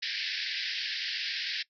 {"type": "band-pass noise", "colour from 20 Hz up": "white", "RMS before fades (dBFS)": -34, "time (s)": [0.02, 1.63], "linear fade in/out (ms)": 10, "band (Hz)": [1600, 5200], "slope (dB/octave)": 96, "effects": ["noise-tail reverb RT60 0.1 s tail -20 dB re dry"]}